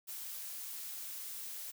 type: noise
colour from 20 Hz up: blue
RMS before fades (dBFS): -44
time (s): 0.07-1.72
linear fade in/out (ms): 20
effects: none